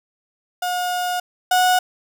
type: tone pair in turn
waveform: 35% pulse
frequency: 719 / 732.4 Hz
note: F#5 / F#5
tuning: -50 / -18 cents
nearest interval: unison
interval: 32 cents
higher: second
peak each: -19 / -12 dBFS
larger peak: second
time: 0.62-1.2 / 1.51-1.79 s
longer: first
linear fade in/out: 5 ms
effects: none